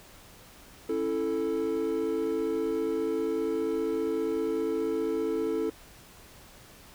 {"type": "chord", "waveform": "triangle", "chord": "A major", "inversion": "first", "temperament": "just", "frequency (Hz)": [275, 330, 440], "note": ["C#4", "E4", "A4"], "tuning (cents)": [-14, 2, 0], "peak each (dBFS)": [-33, -29, -27], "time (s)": [0.89, 5.7], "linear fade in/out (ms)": 5, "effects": ["pink hiss -52 dBFS RMS until 6.94 s"]}